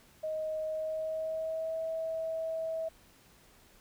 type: tone with pitch glide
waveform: sine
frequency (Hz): 626 to 647.3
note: D#5 to E5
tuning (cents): +10 to -32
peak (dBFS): -32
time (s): 0.23-2.89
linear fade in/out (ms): 10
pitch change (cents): +58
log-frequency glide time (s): 0.66-1.79
effects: pink hiss -61 dBFS RMS until 3.8 s